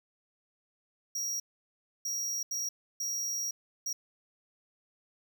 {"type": "tone bursts at uneven times", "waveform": "square", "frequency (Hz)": 5680, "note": "F8", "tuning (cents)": 28, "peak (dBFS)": -32, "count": 5, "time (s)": [[1.15, 1.4], [2.05, 2.43], [2.51, 2.69], [3, 3.51], [3.86, 3.93]], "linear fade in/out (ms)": 5, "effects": []}